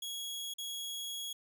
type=tone with dropouts; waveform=sawtooth; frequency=3327 Hz; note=G#7; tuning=2 cents sharp; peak=-35 dBFS; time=0.02-1.33 s; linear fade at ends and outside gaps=5 ms; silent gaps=0.539-0.583 s; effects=none